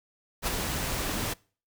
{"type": "noise with ADSR envelope", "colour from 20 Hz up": "pink", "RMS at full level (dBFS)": -26, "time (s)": [0.42, 1.34], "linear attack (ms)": 56, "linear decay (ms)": 12, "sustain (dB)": -5, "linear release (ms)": 13, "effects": ["noise-tail reverb RT60 0.4 s tail -24 dB re dry"]}